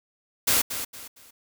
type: noise with echo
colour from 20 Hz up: white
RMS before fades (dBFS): -21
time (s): 0.47-0.62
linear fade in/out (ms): 10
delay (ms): 230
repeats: 3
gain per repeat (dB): -10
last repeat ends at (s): 1.31
effects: none